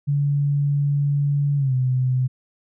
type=tone with pitch glide; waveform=sine; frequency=143.1 to 128.23 Hz; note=D3 to C3; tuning=-45 to -35 cents; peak=-17 dBFS; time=0.07-2.28 s; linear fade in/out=20 ms; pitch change=-190 cents; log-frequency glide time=1.57-1.74 s; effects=none